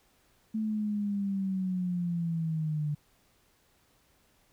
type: linear sweep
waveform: sine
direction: down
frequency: 220 to 146.83 Hz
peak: -28 dBFS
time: 0.54-2.95 s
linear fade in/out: 10 ms
effects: pink hiss -67 dBFS RMS until 4.52 s